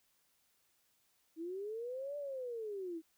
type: linear two-way sweep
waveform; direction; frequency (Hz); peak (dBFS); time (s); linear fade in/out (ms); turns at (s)
sine; up then down; 314.3 to 587.3 to 314.3; -39; 1.36-3.02; 50; 2.17
effects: white hiss -75 dBFS RMS until 3.17 s